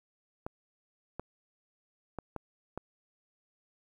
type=clicks; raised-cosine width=1 ms; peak=-23 dBFS; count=5; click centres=0.465 / 1.196 / 2.187 / 2.363 / 2.776 s; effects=10-bit